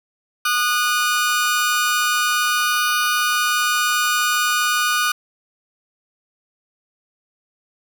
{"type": "tone pair together", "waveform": "sawtooth", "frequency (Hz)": [1224.1, 1469], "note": ["D#6", "F#6"], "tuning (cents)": [-29, -13], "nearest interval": "minor third", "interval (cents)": 316, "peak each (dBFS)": -16, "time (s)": [0.45, 5.12], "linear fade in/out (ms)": 5, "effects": []}